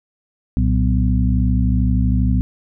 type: harmonic tone with a mistuned harmonic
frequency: 62.5 Hz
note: B1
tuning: 21 cents sharp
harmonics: 1 / 2 / 3 / 4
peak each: -16 / -19 / -21 / -22 dBFS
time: 0.57-2.41 s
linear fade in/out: 0 ms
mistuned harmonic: 2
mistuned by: -140 cents
effects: none